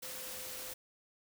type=tone in noise; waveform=sine; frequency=513 Hz; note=C5; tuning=34 cents flat; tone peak=-53 dBFS; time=0.02-0.74 s; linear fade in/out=10 ms; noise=white; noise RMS=-44 dBFS; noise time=0.02-0.74 s; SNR=-12 dB; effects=none